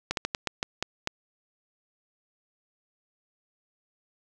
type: slowing click train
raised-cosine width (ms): 0.2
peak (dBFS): -10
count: 8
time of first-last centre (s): 0.11-1.074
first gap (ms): 62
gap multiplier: 1.26
effects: none